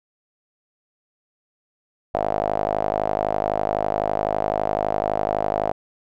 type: tone with band-pass filter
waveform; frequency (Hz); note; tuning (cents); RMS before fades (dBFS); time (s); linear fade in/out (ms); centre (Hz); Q
sawtooth; 51.91; G#1; 0; -23; 2.14-5.72; 5; 680; 5.2
effects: none